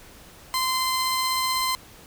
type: tone pair together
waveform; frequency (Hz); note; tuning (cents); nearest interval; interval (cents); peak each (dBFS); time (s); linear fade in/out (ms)
sawtooth; 1036 / 4128; C6 / C8; -17 / -24; 2 octaves; 2393; -20 / -25; 0.54-1.75; 0
effects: pink hiss -48 dBFS RMS until 2.06 s